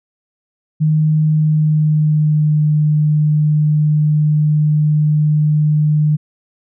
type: tone with pitch glide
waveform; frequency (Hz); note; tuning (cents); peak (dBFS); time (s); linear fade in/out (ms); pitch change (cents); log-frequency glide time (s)
sine; 154.7 to 151.43; D#3 to D#3; -10 to -47; -10; 0.8-6.17; 20; -37; 1.25-2.64
effects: none